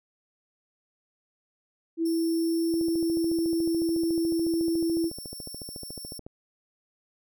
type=tone with pitch glide; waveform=sine; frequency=329.6 to 331.5 Hz; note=E4 to E4; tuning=0 to +10 cents; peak=-23 dBFS; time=1.97-5.11 s; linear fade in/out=50 ms; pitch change=+10 cents; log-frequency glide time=2.35-2.66 s
type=tone; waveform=10% pulse; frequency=5420 Hz; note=E8; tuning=47 cents sharp; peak=-33 dBFS; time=2.05-6.19 s; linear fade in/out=10 ms
type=click train; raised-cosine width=2 ms; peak=-27 dBFS; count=50; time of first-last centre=2.74-6.265 s; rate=13.9 Hz
effects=none